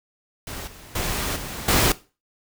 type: noise with level steps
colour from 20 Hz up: pink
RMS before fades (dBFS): -34 / -44 / -26 / -33 / -18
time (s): 0.47-1.92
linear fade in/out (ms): 2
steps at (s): 0.67 / 0.95 / 1.36 / 1.68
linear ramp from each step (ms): 5
effects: noise-tail reverb RT60 0.3 s tail -17 dB re dry